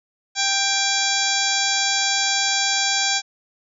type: harmonic tone with a mistuned harmonic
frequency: 788 Hz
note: G5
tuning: 9 cents sharp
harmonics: 1 / 2 / 3 / 4 / 5 / 6 / 7 / 8 / 9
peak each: -27 / -27 / -27 / -27 / -27 / -27 / -27 / -27 / -27 dBFS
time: 0.35-3.22 s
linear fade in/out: 50 ms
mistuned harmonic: 4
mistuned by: +100 cents
effects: none